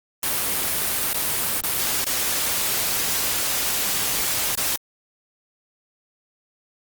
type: noise with dropouts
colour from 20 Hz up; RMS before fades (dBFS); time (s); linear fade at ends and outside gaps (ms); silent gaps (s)
white; -23; 0.23-4.76; 2; 1.132-1.143 / 1.607-1.636 / 2.044-2.065 / 4.553-4.574
effects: Opus 32 kbps